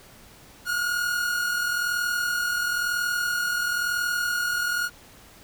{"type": "tone pair together", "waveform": "45% pulse", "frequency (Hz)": [1400, 1441], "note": ["F6", "F#6"], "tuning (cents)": [4, -46], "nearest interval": "unison", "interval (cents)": 50, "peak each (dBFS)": [-33, -24], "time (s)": [0.65, 4.9], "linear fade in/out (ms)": 50, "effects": ["pink hiss -50 dBFS RMS until 5.43 s"]}